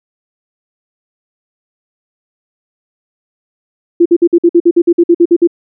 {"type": "tone bursts", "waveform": "sine", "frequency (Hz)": 343.2, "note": "F4", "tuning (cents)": -30, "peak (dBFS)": -3, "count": 14, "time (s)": [4, 5.474], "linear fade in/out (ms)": 10, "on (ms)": 57, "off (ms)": 52, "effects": []}